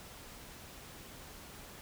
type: silence
effects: pink hiss -51 dBFS RMS until 1.81 s